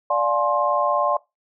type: chord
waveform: sine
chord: D half-diminished seventh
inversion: none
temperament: just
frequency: 587.3 / 704.8 / 845.8 / 1057.2 Hz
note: D5 / F5 / Ab5 / C6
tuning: 0 / +16 / +31 / +18 cents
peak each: -22 / -25 / -27 / -21 dBFS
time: 0.1-1.17 s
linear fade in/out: 5 ms
effects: noise-tail reverb RT60 0.2 s tail -21 dB re dry